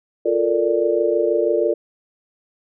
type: chord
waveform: sine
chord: Bb major seventh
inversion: second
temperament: equal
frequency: 349.2 / 440 / 466.2 / 587.3 Hz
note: F4 / A4 / Bb4 / D5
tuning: 0 / 0 / 0 / 0 cents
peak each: -21 dBFS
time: 0.25-1.74 s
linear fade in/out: 10 ms
effects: none